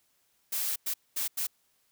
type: noise bursts at uneven times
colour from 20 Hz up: blue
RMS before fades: -31 dBFS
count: 4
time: 0.52-0.76 / 0.86-0.94 / 1.16-1.28 / 1.37-1.47 s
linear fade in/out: 10 ms
effects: white hiss -71 dBFS RMS until 1.91 s